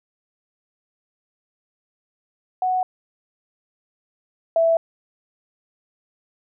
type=tone pair in turn; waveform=sine; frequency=740 / 660.4 Hz; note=F#5 / E5; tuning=0 / +3 cents; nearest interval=major second; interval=197 cents; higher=first; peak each=-18 / -14 dBFS; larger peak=second; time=2.62-2.83 / 4.56-4.77 s; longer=neither; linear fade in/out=2 ms; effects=none